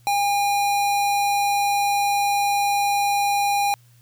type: tone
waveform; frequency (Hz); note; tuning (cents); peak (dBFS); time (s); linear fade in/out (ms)
square; 810; G#5; -43; -19; 0.07-3.74; 0
effects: added 120 Hz sine -51 dBFS peak until 4.01 s + white hiss -60 dBFS RMS until 4.01 s